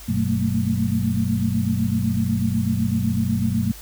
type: tone cluster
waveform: sine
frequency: 97 / 124 / 187.1 / 219.1 / 227.1 Hz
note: G2 / B2 / F#3 / A3 / A#3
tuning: -18 / +7 / +20 / -7 / -45 cents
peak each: -25 dBFS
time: 0.08-3.72 s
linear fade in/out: 10 ms
effects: added 50 Hz sine -40 dBFS peak until 3.81 s + white hiss -42 dBFS RMS until 3.81 s